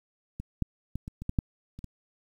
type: clicks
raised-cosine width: 5 ms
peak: -23 / -14 / -20 / -25 / -25 / -17 / -12 / -30 / -26 dBFS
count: 9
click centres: 0.4 / 0.623 / 0.956 / 1.079 / 1.22 / 1.294 / 1.388 / 1.79 / 1.843 s
effects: 9-bit